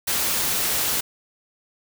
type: noise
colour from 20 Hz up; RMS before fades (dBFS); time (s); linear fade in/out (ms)
white; -23; 0.07-1.01; 10
effects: none